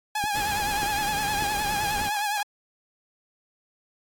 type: tone with vibrato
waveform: sawtooth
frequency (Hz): 831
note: G#5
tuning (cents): +1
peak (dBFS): -21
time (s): 0.15-2.43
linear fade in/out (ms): 5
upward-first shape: triangle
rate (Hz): 9.7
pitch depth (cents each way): 70
type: click train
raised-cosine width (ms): 3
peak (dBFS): -21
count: 4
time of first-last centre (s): 0.24-2.015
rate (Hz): 1.69
type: noise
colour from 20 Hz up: pink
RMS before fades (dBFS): -35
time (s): 0.34-2.1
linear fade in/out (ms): 20
effects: AAC 64 kbps